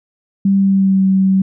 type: tone with pitch glide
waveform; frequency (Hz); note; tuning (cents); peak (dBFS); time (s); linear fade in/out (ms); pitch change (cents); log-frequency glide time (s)
sine; 196 to 191.19; G3 to G3; 0 to -43; -9; 0.45-1.42; 5; -43; 0.56-1.05
effects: none